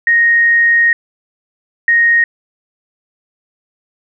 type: tone bursts at uneven times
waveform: sine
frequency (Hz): 1866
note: A#6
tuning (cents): +1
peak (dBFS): -7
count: 2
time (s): 0.07-0.93 / 1.88-2.24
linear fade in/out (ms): 2
effects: none